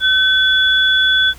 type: tone pair together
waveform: sine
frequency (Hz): 1525 / 3424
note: G6 / A7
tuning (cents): -48 / -48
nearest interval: octave + major second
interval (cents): 1400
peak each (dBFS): -13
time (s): 0-1.34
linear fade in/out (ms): 50
effects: added 60 Hz sine -38 dBFS peak until 1.38 s + pink hiss -42 dBFS RMS until 1.38 s